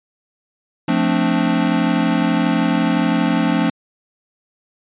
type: chord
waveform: square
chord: D minor seventh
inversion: first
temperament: equal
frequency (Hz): 174.61 / 220 / 261.6 / 293.7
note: F3 / A3 / C4 / D4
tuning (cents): 0 / 0 / 0 / 0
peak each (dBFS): -21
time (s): 0.88-3.7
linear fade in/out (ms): 5
effects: resampled to 8000 Hz